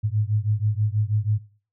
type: beating tone pair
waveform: sine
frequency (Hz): 103.5 / 109.7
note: G#2 / A2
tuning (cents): -5 / -5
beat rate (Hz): 6.2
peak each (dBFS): -23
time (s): 0.03-1.39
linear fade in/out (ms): 20
effects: noise-tail reverb RT60 0.4 s tail -19 dB re dry